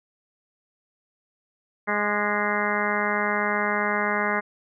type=harmonic tone with a mistuned harmonic; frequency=207.7 Hz; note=G#3; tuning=in tune; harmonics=1 / 2 / 3 / 4 / 5 / 6 / 7 / 8 / 9 / 10; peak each=-31 / -31 / -31 / -31 / -31 / -31 / -31 / -31 / -31 / -31 dBFS; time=1.87-4.41 s; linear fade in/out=20 ms; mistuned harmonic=6; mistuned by=-32 cents; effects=none